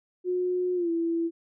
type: tone with pitch glide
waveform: sine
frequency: 361.9 to 333.8 Hz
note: F#4 to E4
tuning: -38 to +22 cents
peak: -24 dBFS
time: 0.24-1.31 s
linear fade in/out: 50 ms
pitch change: -140 cents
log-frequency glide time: 0.75-0.9 s
effects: none